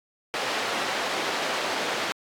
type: band-pass noise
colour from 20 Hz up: pink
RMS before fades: -29 dBFS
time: 0.34-2.12 s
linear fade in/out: 0 ms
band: 450 to 4400 Hz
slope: 12 dB/octave
effects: AAC 64 kbps